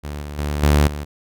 sawtooth tone with level steps, 73.42 Hz, D2, in tune, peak -23 / -25 / -17 / -8 / -22 dBFS, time 0.03-1.05 s, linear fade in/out 20 ms, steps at 0.22 / 0.38 / 0.63 / 0.87 s, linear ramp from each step 5 ms, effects none

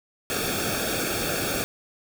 pink noise with comb filter, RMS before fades -27 dBFS, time 0.3-1.64 s, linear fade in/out 0 ms, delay 1 ms, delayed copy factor -0.85, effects none

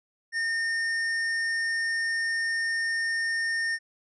sine tone with hard clipping, 1825 Hz, A#6, 37 cents flat, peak -27 dBFS, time 0.32-3.79 s, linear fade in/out 50 ms, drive 9 dB, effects resampled to 24000 Hz

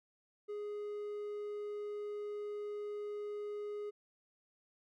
triangle tone, 415.3 Hz, G#4, in tune, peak -37 dBFS, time 0.48-3.91 s, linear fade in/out 20 ms, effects none

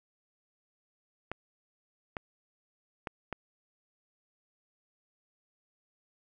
clicks, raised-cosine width 0.5 ms, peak -20 dBFS, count 4, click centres 1.316 / 2.168 / 3.072 / 3.327 s, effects none

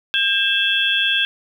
sine tone cluster, 1603 / 2645 / 3217 / 3414 Hz, G6 / E7 / G7 / G#7, +38 / +5 / +44 / +47 cents, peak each -21 dBFS, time 0.14-1.25 s, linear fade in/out 0 ms, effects 8-bit

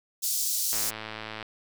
pink high-pass noise, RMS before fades -28 dBFS, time 0.22-0.91 s, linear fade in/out 20 ms, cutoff 5000 Hz, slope 24 dB/octave
click train, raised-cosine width 0.3 ms, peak -20 dBFS, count 77, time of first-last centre 0.73-1.427 s, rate 109 Hz
effects none

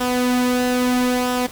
sawtooth tone with flanger, 249.1 Hz, B3, 15 cents sharp, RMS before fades -19 dBFS, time 0-1.47 s, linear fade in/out 10 ms, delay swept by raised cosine 0.45 to 3.15 ms, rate 0.76 Hz, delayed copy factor -0.5, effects pink hiss -38 dBFS RMS until 1.51 s

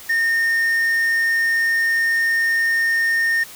triangle tone with quantisation, 1830 Hz, A#6, 32 cents flat, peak -14 dBFS, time 0.09-3.44 s, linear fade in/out 10 ms, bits 7, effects white hiss -39 dBFS RMS until 3.55 s

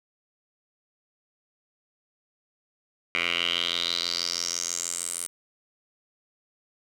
10% pulse tone with band-pass filter sweep, 86.2 Hz, F2, 22 cents flat, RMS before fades -29 dBFS, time 3.15-5.27 s, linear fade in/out 0 ms, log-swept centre 2400 to 9500 Hz, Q 5.2, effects none

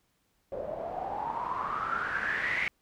white noise with low-pass filter sweep, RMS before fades -33 dBFS, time 0.52-2.68 s, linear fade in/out 0 ms, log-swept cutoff 540 to 2200 Hz, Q 9.8, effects pink hiss -73 dBFS RMS until 2.81 s

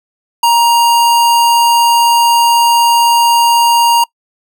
square tone, 939 Hz, A#5, 12 cents sharp, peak -7 dBFS, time 0.43-4.04 s, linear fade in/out 5 ms, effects noise-tail reverb RT60 0.1 s tail -24 dB re dry

